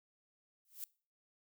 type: noise with exponential growth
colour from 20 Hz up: violet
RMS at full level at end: -40 dBFS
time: 0.65-0.84 s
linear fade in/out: 1 ms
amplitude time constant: 41 ms
effects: noise-tail reverb RT60 0.4 s tail -23 dB re dry